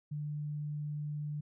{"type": "tone", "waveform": "sine", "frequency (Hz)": 148.6, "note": "D3", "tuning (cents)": 21, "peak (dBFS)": -35, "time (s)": [0.11, 1.41], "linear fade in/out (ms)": 10, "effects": []}